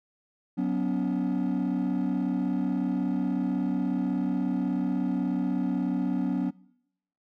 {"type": "chord", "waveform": "triangle", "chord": "F# suspended fourth", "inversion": "none", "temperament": "equal with one note detuned", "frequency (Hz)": [185, 246.9, 283.3], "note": ["F#3", "B3", "C#4"], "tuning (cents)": [0, 0, 38], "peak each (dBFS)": -26, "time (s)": [0.57, 6.51], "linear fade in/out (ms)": 20, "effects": ["noise-tail reverb RT60 0.8 s tail -24 dB re dry", "tanh soft clip ceiling -19 dBFS"]}